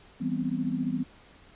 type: chord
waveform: sine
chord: C major seventh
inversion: first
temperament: equal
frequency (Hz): 164.81 / 196 / 246.9 / 261.6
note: E3 / G3 / B3 / C4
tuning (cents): 0 / 0 / 0 / 0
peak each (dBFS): -34 / -34 / -30 / -32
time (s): 0.2-1.04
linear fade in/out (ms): 20
effects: pink hiss -55 dBFS RMS until 1.55 s + resampled to 8000 Hz